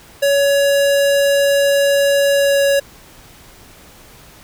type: tone with pitch glide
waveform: square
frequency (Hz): 562 to 558.8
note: C#5 to C#5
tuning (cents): +24 to +14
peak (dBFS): -12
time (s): 0.22-2.8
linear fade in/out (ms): 10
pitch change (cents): -10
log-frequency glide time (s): 2.32-2.65
effects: pink hiss -43 dBFS RMS until 4.43 s